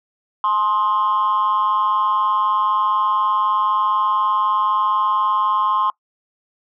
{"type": "tone with amplitude modulation", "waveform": "sine", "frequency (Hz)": 1054, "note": "C6", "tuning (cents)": 12, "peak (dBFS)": -10, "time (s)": [0.44, 5.9], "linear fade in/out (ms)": 2, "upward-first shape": "sine", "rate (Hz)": 199, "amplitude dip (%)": 85, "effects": ["noise-tail reverb RT60 0.1 s tail -23 dB re dry", "tanh soft clip ceiling -10 dBFS"]}